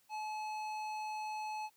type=tone with tanh clipping; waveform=sine; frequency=858 Hz; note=A5; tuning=44 cents flat; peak=-40 dBFS; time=0.09-1.7 s; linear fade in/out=50 ms; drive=15 dB; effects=white hiss -71 dBFS RMS until 1.76 s